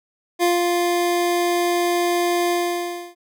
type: tone with ADSR envelope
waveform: 25% pulse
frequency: 349.2 Hz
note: F4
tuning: in tune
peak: -11 dBFS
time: 0.39-3.15 s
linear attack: 39 ms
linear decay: 160 ms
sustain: -3 dB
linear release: 640 ms
effects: none